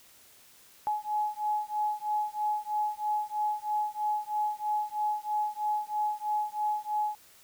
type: beating tone pair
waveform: sine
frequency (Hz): 843 / 846.1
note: G#5 / G#5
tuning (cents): +26 / +32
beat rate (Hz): 3.1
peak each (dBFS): -31 / -31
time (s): 0.87-7.15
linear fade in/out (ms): 0
effects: white hiss -57 dBFS RMS until 7.43 s